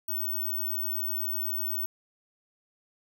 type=tone; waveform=sine; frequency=15804 Hz; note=B9; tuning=in tune; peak=-28 dBFS; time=0.08-1.86 s; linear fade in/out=5 ms; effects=none